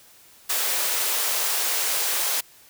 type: high-pass noise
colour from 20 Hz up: white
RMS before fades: -24 dBFS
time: 0.49-2.41 s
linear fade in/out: 10 ms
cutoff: 410 Hz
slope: 24 dB/octave
effects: white hiss -52 dBFS RMS until 2.69 s